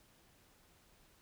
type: silence
effects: pink hiss -67 dBFS RMS until 1.21 s